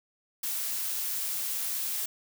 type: noise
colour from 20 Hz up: blue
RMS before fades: -32 dBFS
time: 0.43-2.06 s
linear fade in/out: 5 ms
effects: none